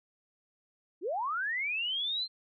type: linear sweep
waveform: sine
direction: up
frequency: 297.7 to 4186 Hz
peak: -30 dBFS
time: 1.01-2.28 s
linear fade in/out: 50 ms
effects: none